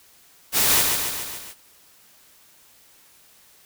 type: noise with echo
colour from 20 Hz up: white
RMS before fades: -19 dBFS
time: 0.52-0.85 s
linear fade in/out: 50 ms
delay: 140 ms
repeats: 5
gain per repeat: -4 dB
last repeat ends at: 1.55 s
effects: white hiss -54 dBFS RMS until 3.65 s